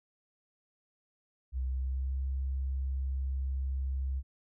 sine tone with pitch glide, 64.4 to 66.63 Hz, C2 to C2, -27 to +32 cents, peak -30 dBFS, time 1.52-4.23 s, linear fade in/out 50 ms, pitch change +59 cents, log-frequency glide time 1.64-2.2 s, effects none

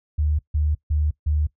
sine tone bursts, 75.3 Hz, D2, 44 cents sharp, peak -18 dBFS, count 4, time 0.18-1.47 s, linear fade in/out 10 ms, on 210 ms, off 150 ms, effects noise-tail reverb RT60 0.1 s tail -19 dB re dry

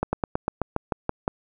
slowing click train, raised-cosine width 1 ms, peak -9 dBFS, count 10, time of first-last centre 0.03-1.279 s, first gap 100 ms, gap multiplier 1.08, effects none

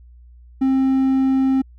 triangle tone, 265.4 Hz, C4, 25 cents sharp, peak -12 dBFS, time 0.61-1.62 s, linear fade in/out 10 ms, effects added 60 Hz sine -42 dBFS peak until 1.78 s

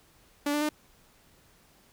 sawtooth tone with pitch steps, 289.5 / 295.8 / 302.1 Hz, D4 / D4 / D4, -25 / +13 / +49 cents, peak -22 dBFS, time 0.46-0.691 s, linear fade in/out 5 ms, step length 77 ms, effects pink hiss -61 dBFS RMS until 1.92 s

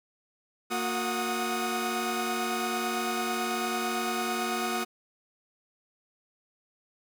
sawtooth tone cluster, 232.1 / 363 / 735 / 1246 Hz, A#3 / F#4 / F#5 / D#6, -7 / -33 / -12 / +2 cents, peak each -30 dBFS, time 0.7-4.85 s, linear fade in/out 20 ms, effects none

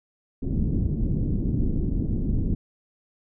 pink low-pass noise, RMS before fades -24 dBFS, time 0.42-2.55 s, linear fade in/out 10 ms, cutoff 300 Hz, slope 24 dB/octave, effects none

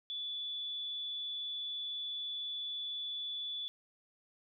sine tone, 3454 Hz, A7, 33 cents flat, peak -37 dBFS, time 0.1-3.68 s, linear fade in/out 0 ms, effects none

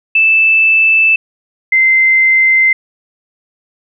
sine tone pair in turn, 2637 / 2076 Hz, E7 / C7, 0 / -14 cents, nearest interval major third, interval 414 cents, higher first, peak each -6 dBFS, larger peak neither, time 0.15-1.16 / 1.72-2.73 s, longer neither, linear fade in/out 5 ms, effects none

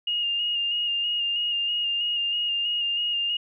sine tone with vibrato, 2838 Hz, F7, 27 cents sharp, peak -23 dBFS, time 0.07-3.37 s, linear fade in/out 5 ms, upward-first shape square, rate 3.1 Hz, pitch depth 20 cents each way, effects none

